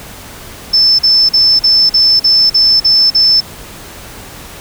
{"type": "tone bursts", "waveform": "sine", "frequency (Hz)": 5280, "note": "E8", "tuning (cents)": 2, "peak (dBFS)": -5, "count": 9, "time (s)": [0.73, 3.406], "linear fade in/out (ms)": 10, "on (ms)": 260, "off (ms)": 42, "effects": ["pink hiss -31 dBFS RMS until 4.6 s"]}